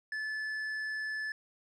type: tone with tanh clipping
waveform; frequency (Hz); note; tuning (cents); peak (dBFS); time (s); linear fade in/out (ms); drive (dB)
triangle; 1735; A6; -25; -35; 0.12-1.32; 2; 10
effects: none